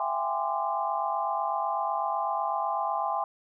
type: tone cluster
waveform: sine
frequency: 669 / 769 / 817 / 1039 / 1185 Hz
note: E5 / G5 / G#5 / C6 / D6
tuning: +25 / -33 / -29 / -12 / +15 cents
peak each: -34 / -36 / -30 / -31 / -36 dBFS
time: 0-3.24 s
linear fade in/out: 2 ms
effects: none